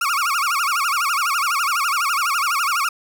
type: tone with vibrato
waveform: 35% pulse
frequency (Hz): 1244.5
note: D#6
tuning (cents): 0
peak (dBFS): -16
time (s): 0.01-2.89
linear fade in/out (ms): 5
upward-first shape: sine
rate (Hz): 12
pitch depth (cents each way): 240
effects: none